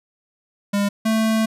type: tone pair in turn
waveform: square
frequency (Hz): 202 / 221.1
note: G#3 / A3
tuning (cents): -48 / +9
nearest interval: major second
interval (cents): 157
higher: second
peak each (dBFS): -18 / -17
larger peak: second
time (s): 0.73-0.89 / 1.05-1.46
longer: second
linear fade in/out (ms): 10
effects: resampled to 32000 Hz